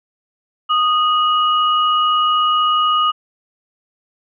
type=tone pair together; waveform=sine; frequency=1238 / 2907 Hz; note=D#6 / F#7; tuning=-9 / -31 cents; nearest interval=octave + minor third; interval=1478 cents; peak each=-13 / -20 dBFS; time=0.69-3.12 s; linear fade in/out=20 ms; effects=none